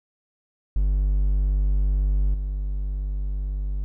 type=tone with level steps; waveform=triangle; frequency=49 Hz; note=G1; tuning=in tune; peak=-16 / -22 dBFS; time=0.76-3.84 s; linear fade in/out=0 ms; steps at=2.34 s; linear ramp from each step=2 ms; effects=none